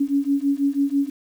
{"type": "beating tone pair", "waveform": "sine", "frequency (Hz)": [277.2, 283.3], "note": ["C#4", "C#4"], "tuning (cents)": [0, 38], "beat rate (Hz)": 6.1, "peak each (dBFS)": -21, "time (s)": [0, 1.1], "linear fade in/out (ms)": 10, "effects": ["8-bit"]}